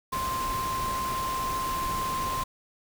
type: tone in noise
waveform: sine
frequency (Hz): 1046.5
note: C6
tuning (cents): 0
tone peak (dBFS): -28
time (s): 0.12-2.44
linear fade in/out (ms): 10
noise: pink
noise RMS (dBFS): -35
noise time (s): 0.12-2.44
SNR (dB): +4
effects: none